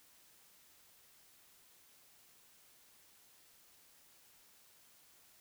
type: silence
effects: white hiss -65 dBFS RMS until 5.4 s